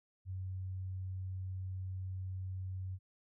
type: tone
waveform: sine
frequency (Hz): 93.6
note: F#2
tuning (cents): +20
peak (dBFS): -38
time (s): 0.25-2.99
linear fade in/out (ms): 50
effects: none